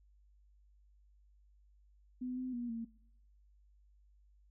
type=tone with pitch steps; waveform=sine; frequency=251.6 / 255.7 / 240.6 / 229 Hz; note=B3 / C4 / B3 / A#3; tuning=+32 / -40 / -45 / -31 cents; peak=-37 dBFS; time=2.21-2.85 s; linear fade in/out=10 ms; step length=160 ms; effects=noise-tail reverb RT60 0.7 s tail -20 dB re dry + added 50 Hz sine -63 dBFS peak until 4.5 s